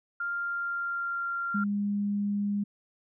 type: tone with pitch glide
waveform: sine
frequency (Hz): 1396.9 to 1384.8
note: F6 to F6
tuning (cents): 0 to -15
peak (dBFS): -29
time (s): 0.2-1.64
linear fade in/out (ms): 5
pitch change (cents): -15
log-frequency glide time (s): 0.33-1.28
type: tone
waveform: sine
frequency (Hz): 203.6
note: G#3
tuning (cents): -34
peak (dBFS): -26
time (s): 1.54-2.64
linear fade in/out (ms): 10
effects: none